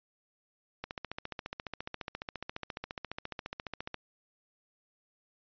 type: click train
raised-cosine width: 0.3 ms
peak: -21 dBFS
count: 46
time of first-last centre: 0.84-3.943 s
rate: 14.5 Hz
effects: resampled to 11025 Hz